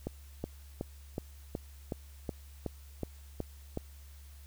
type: click train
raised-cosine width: 2 ms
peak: -21 dBFS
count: 11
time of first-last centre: 0.07-3.774 s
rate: 2.7 Hz
effects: added 70 Hz sine -49 dBFS peak until 4.46 s + white hiss -61 dBFS RMS until 4.46 s